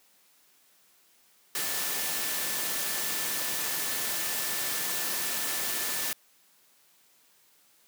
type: tone in noise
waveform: sine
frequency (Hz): 1760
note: A6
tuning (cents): 0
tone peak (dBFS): -42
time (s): 1.55-6.13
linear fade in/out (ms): 2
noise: white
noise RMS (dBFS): -31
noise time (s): 1.55-6.13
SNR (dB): -14
effects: white hiss -63 dBFS RMS until 7.87 s + high-pass 150 Hz 12 dB/octave